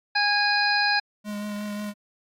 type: harmonic tone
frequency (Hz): 823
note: G#5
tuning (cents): -16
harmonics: 1 / 2 / 3 / 5 / 6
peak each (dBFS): -25 / -23 / -29 / -27 / -29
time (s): 0.15-1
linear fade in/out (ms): 10
type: tone with vibrato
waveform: square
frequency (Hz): 207.6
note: G#3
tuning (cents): 0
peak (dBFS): -30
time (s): 1.24-1.94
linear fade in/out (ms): 50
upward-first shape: triangle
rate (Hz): 5.6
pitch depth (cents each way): 21
effects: AAC 64 kbps